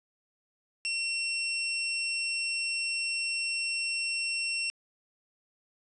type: tone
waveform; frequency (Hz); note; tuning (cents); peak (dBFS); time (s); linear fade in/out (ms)
25% pulse; 2720; F7; -46; -25; 0.85-4.7; 0
effects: resampled to 24000 Hz